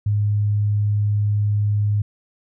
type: tone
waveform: sine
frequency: 103.83 Hz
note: G#2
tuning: in tune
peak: -16 dBFS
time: 0.06-2.02 s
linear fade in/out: 5 ms
effects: none